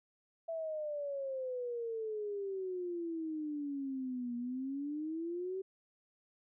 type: exponential two-way sweep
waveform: sine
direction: down then up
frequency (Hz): 665 to 238.1 to 386.6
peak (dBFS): -36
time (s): 0.48-5.62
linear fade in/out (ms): 10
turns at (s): 4.36
effects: none